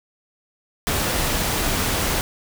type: noise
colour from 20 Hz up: pink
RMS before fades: -22 dBFS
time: 0.87-2.21 s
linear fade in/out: 0 ms
effects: none